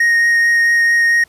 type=tone with vibrato; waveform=triangle; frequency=1864.7 Hz; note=A#6; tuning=in tune; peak=-8 dBFS; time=0-1.24 s; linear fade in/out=5 ms; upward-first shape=triangle; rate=4.5 Hz; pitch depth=9 cents each way; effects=pink hiss -52 dBFS RMS until 1.28 s + resampled to 32000 Hz